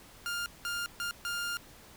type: tone bursts at uneven times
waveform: sawtooth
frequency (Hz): 1404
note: F6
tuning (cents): +9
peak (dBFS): -29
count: 4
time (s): 0.26-0.46 / 0.65-0.86 / 1-1.11 / 1.25-1.57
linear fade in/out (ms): 0
effects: pink hiss -54 dBFS RMS until 1.96 s